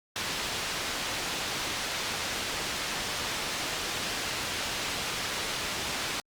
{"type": "low-pass noise", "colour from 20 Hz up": "white", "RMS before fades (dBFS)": -33, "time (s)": [0.16, 6.2], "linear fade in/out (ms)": 0, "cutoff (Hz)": 4700, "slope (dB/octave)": 12, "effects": ["Opus 48 kbps"]}